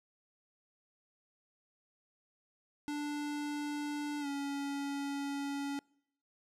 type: tone with pitch glide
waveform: square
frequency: 293.7 to 281.2 Hz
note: D4 to C#4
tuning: 0 to +25 cents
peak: -36 dBFS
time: 2.88-5.79 s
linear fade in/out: 0 ms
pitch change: -75 cents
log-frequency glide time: 4.2-4.27 s
effects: noise-tail reverb RT60 0.7 s tail -26 dB re dry + low-pass 10000 Hz 12 dB/octave